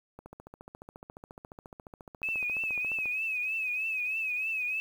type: click train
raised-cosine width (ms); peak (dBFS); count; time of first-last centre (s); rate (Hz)
1; -31; 42; 0.19-3.057; 14.3
type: tone with vibrato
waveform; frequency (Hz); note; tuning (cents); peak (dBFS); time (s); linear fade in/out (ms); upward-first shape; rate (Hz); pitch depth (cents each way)
sine; 2556; D#7; +46; -29; 2.23-4.8; 0; triangle; 3.2; 87
effects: 9-bit